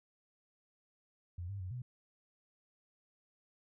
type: tone with pitch steps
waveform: sine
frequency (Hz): 87.8 / 99.4 / 91.7 / 124.2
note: F2 / G2 / F#2 / B2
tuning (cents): +10 / +25 / -15 / +10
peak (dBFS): -39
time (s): 1.38-1.82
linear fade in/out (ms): 5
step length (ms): 110
effects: none